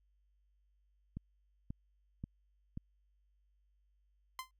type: click train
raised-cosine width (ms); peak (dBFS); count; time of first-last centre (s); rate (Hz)
5; -29; 4; 1.17-2.774; 1.87
type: tone with exponential decay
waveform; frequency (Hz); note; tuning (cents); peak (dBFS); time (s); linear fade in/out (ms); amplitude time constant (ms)
sawtooth; 1036; C6; -17; -33; 4.39-4.51; 1; 24
effects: added 50 Hz sine -70 dBFS peak until 4.59 s